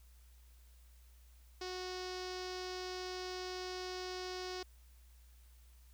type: tone with low-pass filter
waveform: sawtooth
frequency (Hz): 367.2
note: F#4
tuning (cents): -13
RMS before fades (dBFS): -43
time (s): 1.61-4.63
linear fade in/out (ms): 5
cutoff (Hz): 5100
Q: 3.8
effects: added 60 Hz sine -58 dBFS peak until 5.93 s + white hiss -70 dBFS RMS until 5.93 s